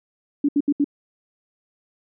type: tone bursts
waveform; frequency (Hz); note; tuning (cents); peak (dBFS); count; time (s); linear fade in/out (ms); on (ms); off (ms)
sine; 287.1; D4; -39; -15; 4; 0.44-0.844; 5; 47; 72
effects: none